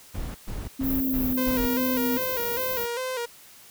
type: noise bursts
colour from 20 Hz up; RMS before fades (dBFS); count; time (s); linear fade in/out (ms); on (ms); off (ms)
brown; -32; 5; 0.14-1.67; 10; 210; 120
type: tone with pitch glide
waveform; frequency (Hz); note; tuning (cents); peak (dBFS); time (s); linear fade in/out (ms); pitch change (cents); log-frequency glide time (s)
sine; 266.4 to 255; C4 to C4; +31 to -44; -24; 0.79-2.18; 10; -75; 0.99-1.28
type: band-stop noise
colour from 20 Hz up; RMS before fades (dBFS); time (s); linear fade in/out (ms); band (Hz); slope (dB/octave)
white; -31; 0.82-2.88; 50; 630 to 12000; 96
type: tone with vibrato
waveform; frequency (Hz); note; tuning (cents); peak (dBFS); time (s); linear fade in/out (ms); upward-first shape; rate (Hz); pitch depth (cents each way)
sawtooth; 493.9; B4; 0; -24; 1.37-3.26; 10; square; 2.5; 73
effects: white hiss -50 dBFS RMS until 3.7 s